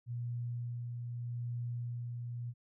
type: tone with tremolo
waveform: sine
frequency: 120 Hz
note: B2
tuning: 49 cents flat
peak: -35 dBFS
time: 0.06-2.54 s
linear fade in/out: 50 ms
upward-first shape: sine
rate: 0.81 Hz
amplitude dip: 30%
effects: none